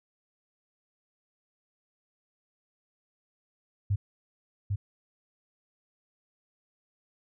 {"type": "tone with echo", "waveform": "sine", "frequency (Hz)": 100, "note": "G2", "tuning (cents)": 35, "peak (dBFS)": -23, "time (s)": [3.9, 3.96], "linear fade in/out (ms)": 10, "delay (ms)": 800, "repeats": 1, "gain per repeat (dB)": -3, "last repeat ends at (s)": 4.76, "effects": []}